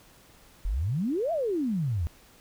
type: exponential two-way sweep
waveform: sine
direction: up then down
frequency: 39.82 to 698.5 to 73.9 Hz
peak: -25 dBFS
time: 0.65-2.07 s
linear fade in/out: 0 ms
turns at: 1.32 s
effects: pink hiss -56 dBFS RMS until 2.4 s